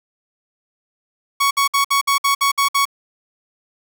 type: tone bursts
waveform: sawtooth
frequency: 1115 Hz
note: C#6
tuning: 10 cents sharp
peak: -10 dBFS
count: 9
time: 1.4-2.854 s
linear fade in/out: 10 ms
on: 110 ms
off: 58 ms
effects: none